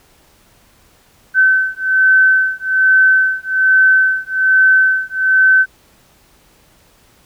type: beating tone pair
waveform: sine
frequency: 1530 / 1531.2 Hz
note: G6 / G6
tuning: -42 / -41 cents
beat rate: 1.2 Hz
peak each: -12 dBFS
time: 1.34-5.66 s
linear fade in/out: 50 ms
effects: pink hiss -51 dBFS RMS until 7.25 s